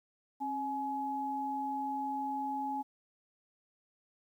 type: tone pair together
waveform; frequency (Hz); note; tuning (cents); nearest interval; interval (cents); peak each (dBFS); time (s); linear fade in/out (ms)
sine; 270 / 843.9; C#4 / G#5; -45 / +27; octave + minor sixth; 1972; -39 / -34; 0.4-2.83; 20
effects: 11-bit